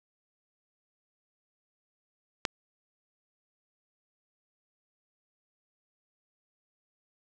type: click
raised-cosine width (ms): 0.2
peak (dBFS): -9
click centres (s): 2.452
effects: none